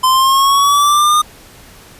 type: linear sweep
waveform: square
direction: up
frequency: 1027 to 1225 Hz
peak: -9 dBFS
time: 0.03-1.22 s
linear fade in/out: 10 ms
effects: pink hiss -40 dBFS RMS until 1.99 s + resampled to 32000 Hz